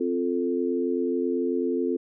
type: chord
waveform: sine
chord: F major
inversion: second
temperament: equal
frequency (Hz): 261.6 / 349.2 / 440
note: C4 / F4 / A4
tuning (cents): 0 / 0 / 0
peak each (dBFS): -27 / -27 / -28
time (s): 0-1.97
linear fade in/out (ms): 10
effects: none